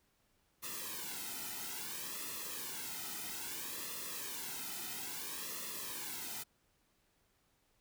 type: noise with flanger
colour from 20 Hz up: white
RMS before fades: -43 dBFS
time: 0.62-6.44 s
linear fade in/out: 20 ms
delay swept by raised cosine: 1.3 to 1.81 ms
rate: 0.6 Hz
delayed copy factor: -0.8
effects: pink hiss -75 dBFS RMS until 7.8 s